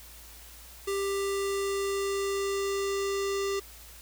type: tone with low-pass filter sweep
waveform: square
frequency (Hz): 395.2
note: G4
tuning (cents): +14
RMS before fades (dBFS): -30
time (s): 0.87-3.6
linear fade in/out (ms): 10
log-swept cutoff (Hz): 10000 to 6600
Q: 1.7
effects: added 57 Hz sine -51 dBFS peak until 4.01 s + white hiss -50 dBFS RMS until 4.01 s